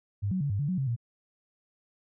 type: tone with pitch steps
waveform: sine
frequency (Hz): 100.9 / 186.2 / 142.5 / 100 / 144.2 / 184.4 / 135 / 117.9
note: G#2 / F#3 / C#3 / G2 / D3 / F#3 / C#3 / A#2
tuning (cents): -49 / +11 / +48 / +35 / -31 / -6 / -45 / +20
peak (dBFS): -26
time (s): 0.22-0.964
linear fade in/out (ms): 20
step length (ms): 93
effects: none